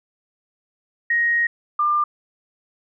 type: tone pair in turn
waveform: sine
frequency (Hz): 1877 / 1196.1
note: A#6 / D6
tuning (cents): +11 / +31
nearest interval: minor sixth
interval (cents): 780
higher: first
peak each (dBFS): -16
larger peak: neither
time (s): 1.1-1.47 / 1.79-2.04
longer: first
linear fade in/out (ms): 5
effects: none